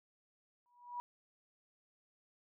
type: tone with exponential growth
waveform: sine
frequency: 970 Hz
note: B5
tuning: 31 cents flat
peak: -36 dBFS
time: 0.66-1 s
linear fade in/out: 0 ms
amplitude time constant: 73 ms
effects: none